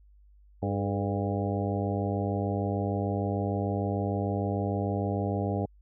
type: harmonic tone with a mistuned harmonic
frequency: 100 Hz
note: G2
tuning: 35 cents sharp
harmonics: 1 / 2 / 3 / 4 / 5 / 6 / 7 / 8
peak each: -30 / -33 / -35 / -36 / -37 / -38 / -38 / -39 dBFS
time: 0.62-5.66 s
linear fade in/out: 10 ms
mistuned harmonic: 4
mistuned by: +57 cents
effects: added 50 Hz sine -54 dBFS peak until 5.81 s